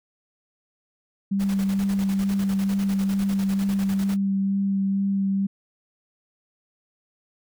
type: tone with vibrato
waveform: sine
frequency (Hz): 196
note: G3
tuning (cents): 0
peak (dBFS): -20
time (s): 1.31-5.47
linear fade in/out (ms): 10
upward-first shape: sine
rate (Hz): 2.2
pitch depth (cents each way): 11
type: noise with tremolo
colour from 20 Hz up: pink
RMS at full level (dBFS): -37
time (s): 1.39-4.17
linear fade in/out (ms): 20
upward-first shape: square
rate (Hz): 10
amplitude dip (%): 70
effects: none